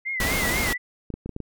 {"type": "tone with vibrato", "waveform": "sine", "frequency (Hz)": 2042, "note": "C7", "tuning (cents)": -43, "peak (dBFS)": -25, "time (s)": [0.05, 0.78], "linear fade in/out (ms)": 20, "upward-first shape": "sine", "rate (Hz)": 4.1, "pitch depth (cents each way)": 92}
{"type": "noise", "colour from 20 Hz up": "pink", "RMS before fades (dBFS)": -25, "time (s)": [0.2, 0.73], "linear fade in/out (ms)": 2}
{"type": "clicks", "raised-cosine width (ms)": 3, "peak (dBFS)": -19, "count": 6, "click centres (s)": [1.103, 1.14, 1.26, 1.293, 1.364, 1.403]}
{"effects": ["MP3 96 kbps"]}